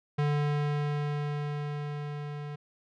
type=tone with level ramp; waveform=square; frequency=146.83 Hz; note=D3; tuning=in tune; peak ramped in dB=-25 to -37 dBFS; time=0.18-2.56 s; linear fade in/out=10 ms; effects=low-pass 3000 Hz 12 dB/octave